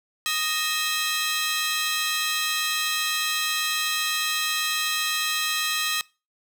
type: tone cluster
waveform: sawtooth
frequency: 1246 / 1862 / 2580 / 3233 / 4020 Hz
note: D#6 / A#6 / E7 / G#7 / B7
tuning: +2 / -2 / -38 / -47 / +30 cents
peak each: -27 dBFS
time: 0.26-6.01 s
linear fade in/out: 0 ms
effects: noise-tail reverb RT60 0.3 s tail -23 dB re dry